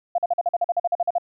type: tone bursts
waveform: sine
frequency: 696 Hz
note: F5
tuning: 6 cents flat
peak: -17 dBFS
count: 14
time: 0.15-1.183 s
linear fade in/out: 5 ms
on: 32 ms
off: 45 ms
effects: none